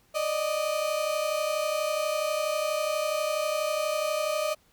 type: tone pair together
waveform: 35% pulse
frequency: 587.8 / 620 Hz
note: D5 / D#5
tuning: +1 / -6 cents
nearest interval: minor second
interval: 93 cents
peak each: -29 / -26 dBFS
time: 0.14-4.55 s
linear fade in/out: 20 ms
effects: pink hiss -64 dBFS RMS until 4.72 s